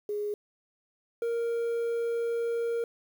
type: tone pair in turn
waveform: sine / triangle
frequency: 415.3 / 466.2 Hz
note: G#4 / A#4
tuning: 0 / 0 cents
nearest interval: major second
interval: 200 cents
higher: second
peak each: -29 / -25 dBFS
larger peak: second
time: 0.09-0.34 / 1.22-2.84 s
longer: second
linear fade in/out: 2 ms
effects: 9-bit